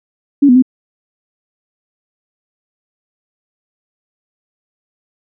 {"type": "tone with pitch steps", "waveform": "sine", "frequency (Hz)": [283.2, 247.3, 257.3], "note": ["C#4", "B3", "C4"], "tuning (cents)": [37, 3, -29], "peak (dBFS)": -4, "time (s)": [0.42, 0.624], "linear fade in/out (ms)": 10, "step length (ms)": 68, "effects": []}